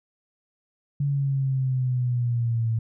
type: exponential sweep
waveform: sine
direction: down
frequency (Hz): 143.1 to 112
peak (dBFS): -21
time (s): 1-2.79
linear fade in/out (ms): 5
effects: none